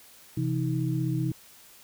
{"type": "tone cluster", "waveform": "sine", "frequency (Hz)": [131.3, 167, 317.5], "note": ["C3", "E3", "D#4"], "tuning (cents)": [6, 23, 35], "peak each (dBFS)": [-27, -31, -31], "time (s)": [0.37, 1.32], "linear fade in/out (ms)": 5, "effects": ["white hiss -53 dBFS RMS until 1.83 s"]}